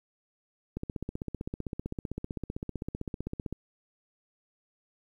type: click train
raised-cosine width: 3 ms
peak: -21 dBFS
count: 44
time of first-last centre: 0.77-3.526 s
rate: 15.6 Hz
effects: 10-bit